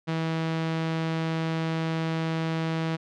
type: tone with low-pass filter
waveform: sawtooth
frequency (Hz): 162.1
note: E3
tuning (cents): -29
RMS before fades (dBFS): -28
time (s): 0.07-2.97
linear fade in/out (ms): 20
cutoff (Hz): 3700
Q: 0.96
effects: none